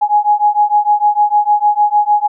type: beating tone pair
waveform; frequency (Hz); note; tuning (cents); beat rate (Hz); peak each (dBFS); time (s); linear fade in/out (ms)
sine; 830.6 / 837.2; G#5 / G#5; 0 / +14; 6.6; -12; 0.01-2.28; 20
effects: none